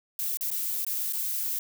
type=noise with dropouts; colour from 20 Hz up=violet; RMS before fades=-30 dBFS; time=0.19-1.59 s; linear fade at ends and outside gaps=2 ms; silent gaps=0.372-0.409 / 0.504-0.513 / 0.848-0.866 / 1.126-1.132 s; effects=none